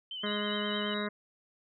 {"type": "tone with vibrato", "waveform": "sine", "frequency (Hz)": 3040, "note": "F#7", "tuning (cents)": 46, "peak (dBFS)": -37, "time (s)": [0.11, 0.94], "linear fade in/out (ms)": 2, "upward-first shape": "triangle", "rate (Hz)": 9.5, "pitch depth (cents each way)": 60}
{"type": "harmonic tone", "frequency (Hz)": 207.7, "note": "G#3", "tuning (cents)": 0, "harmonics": [1, 2, 3, 5, 6, 7, 8, 9, 10], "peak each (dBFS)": [-35, -38, -40, -42, -43, -43, -44, -45, -45], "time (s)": [0.23, 1.09], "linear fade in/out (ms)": 10}
{"type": "tone with tremolo", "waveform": "sine", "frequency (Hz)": 3820, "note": "A#7", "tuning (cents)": 42, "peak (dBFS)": -37, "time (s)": [0.26, 1.07], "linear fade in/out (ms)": 5, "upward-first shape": "triangle", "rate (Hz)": 4.6, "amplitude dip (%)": 65}
{"effects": []}